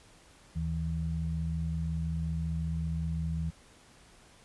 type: tone pair together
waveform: sine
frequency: 76.24 / 161.7 Hz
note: D#2 / E3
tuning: -35 / -33 cents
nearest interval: octave + minor second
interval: 1302 cents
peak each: -33 / -32 dBFS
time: 0.55-3.51 s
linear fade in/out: 20 ms
effects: pink hiss -58 dBFS RMS until 4.44 s + resampled to 24000 Hz